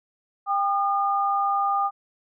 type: tone pair together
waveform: sine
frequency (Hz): 795 / 1215.5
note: G5 / D#6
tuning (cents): +24 / -41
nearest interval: perfect fifth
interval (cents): 735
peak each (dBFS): -23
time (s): 0.46-1.91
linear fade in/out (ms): 50
effects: none